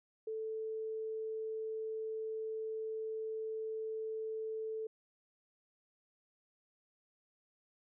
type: tone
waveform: sine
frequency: 440 Hz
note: A4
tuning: in tune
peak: -37 dBFS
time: 0.27-4.87 s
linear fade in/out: 5 ms
effects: none

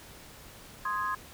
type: chord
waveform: sine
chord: Ab major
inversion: first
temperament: equal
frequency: 1046.5 / 1244.5 / 1661.2 Hz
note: C6 / Eb6 / Ab6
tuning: 0 / 0 / 0 cents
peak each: -31 / -35 / -35 dBFS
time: 0.85-1.15 s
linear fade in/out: 5 ms
effects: pink hiss -50 dBFS RMS until 1.33 s

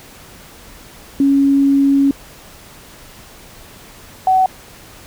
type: tone pair in turn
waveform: sine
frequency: 277.2 / 752.5 Hz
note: C#4 / F#5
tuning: 0 / +29 cents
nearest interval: octave + perfect fourth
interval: 1729 cents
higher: second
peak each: -9 dBFS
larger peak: neither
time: 1.2-2.11 / 4.27-4.46 s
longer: first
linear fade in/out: 2 ms
effects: pink hiss -40 dBFS RMS until 5.06 s

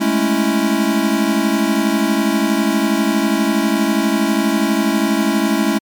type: chord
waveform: square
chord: A major seventh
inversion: third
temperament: equal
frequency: 207.7 / 220 / 277.2 / 329.6 Hz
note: G#3 / A3 / C#4 / E4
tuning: 0 / 0 / 0 / 0 cents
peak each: -20 dBFS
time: 0-5.79 s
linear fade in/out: 20 ms
effects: MP3 96 kbps

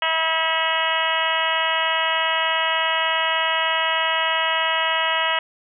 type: harmonic tone with a mistuned harmonic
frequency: 323.3 Hz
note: E4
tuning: 34 cents flat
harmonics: 2 / 3 / 4 / 5 / 6 / 7 / 8 / 9 / 10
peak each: -28 / -25 / -27 / -29 / -26 / -30 / -29 / -25 / -31 dBFS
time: 0.02-5.39 s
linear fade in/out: 2 ms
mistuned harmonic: 7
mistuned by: -54 cents
effects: none

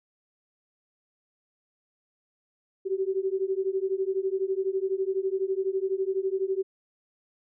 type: beating tone pair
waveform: sine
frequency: 377.5 / 389.5 Hz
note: F#4 / G4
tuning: +35 / -11 cents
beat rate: 12 Hz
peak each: -28 / -28 dBFS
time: 2.85-6.63 s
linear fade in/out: 20 ms
effects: none

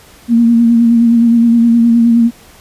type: tone with vibrato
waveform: sine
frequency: 233.1 Hz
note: A#3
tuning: in tune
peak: -5 dBFS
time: 0.28-2.31 s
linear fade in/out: 50 ms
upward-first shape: sine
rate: 9.6 Hz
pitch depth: 31 cents each way
effects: pink hiss -41 dBFS RMS until 2.6 s + resampled to 32000 Hz

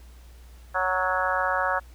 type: harmonic tone with a mistuned harmonic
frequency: 185.4 Hz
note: F#3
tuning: 4 cents sharp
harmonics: 3 / 4 / 5 / 6 / 7 / 8 / 9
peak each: -30 / -30 / -30 / -30 / -30 / -30 / -30 dBFS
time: 0.74-1.8 s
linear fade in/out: 20 ms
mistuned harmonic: 8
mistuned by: -24 cents
effects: added 60 Hz sine -45 dBFS peak until 1.94 s + pink hiss -57 dBFS RMS until 1.94 s

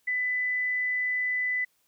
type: tone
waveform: sine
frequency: 1998 Hz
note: B6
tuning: 20 cents sharp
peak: -25 dBFS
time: 0.07-1.65 s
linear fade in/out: 10 ms
effects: white hiss -70 dBFS RMS until 1.87 s

